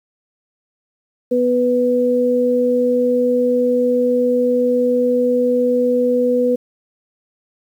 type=tone pair together; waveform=sine; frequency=246.9 / 494.3 Hz; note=B3 / B4; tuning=0 / +1 cents; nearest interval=octave; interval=1201 cents; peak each=-18 / -14 dBFS; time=1.31-6.56 s; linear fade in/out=10 ms; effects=8-bit